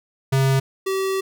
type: tone pair in turn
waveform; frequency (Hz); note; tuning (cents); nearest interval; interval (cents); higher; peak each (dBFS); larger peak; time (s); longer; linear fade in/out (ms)
square; 134.5 / 384.3; C3 / G4; +48 / -34; octave + tritone; 1818; second; -16 / -21; first; 0.32-0.6 / 0.86-1.21; second; 10
effects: none